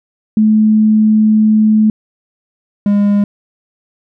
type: tone pair in turn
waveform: sine / triangle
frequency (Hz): 215.8 / 203.7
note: A3 / G#3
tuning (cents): -33 / -33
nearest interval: minor second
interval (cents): 100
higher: first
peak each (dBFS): -6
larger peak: neither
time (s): 0.37-1.9 / 2.86-3.24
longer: first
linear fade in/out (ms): 2
effects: none